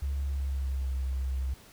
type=tone with pitch glide; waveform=sine; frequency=69.3 to 65.68 Hz; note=C#2 to C2; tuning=0 to +7 cents; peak=-28 dBFS; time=0.02-1.54 s; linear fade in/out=5 ms; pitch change=-93 cents; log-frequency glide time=0.28-0.93 s; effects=pink hiss -54 dBFS RMS until 1.72 s